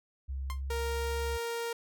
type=tone with pitch glide; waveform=sine; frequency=67 to 69.08 Hz; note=C2 to C#2; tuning=+42 to -5 cents; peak=-33 dBFS; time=0.28-1.38 s; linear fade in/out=20 ms; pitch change=+53 cents; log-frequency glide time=0.45-1.2 s
type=tone with exponential decay; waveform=sawtooth; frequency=1054 Hz; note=C6; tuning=12 cents sharp; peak=-31 dBFS; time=0.5-0.61 s; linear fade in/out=0 ms; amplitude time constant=23 ms
type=tone; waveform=sawtooth; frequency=466.2 Hz; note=A#4; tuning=in tune; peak=-29 dBFS; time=0.7-1.73 s; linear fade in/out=5 ms
effects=none